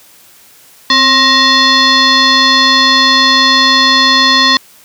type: tone with frequency modulation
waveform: sine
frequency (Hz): 2677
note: E7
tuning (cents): +26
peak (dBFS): -5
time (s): 0.9-4.57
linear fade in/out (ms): 2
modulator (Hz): 805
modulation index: 2.6
effects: white hiss -42 dBFS RMS until 4.84 s + high-pass 60 Hz 12 dB/octave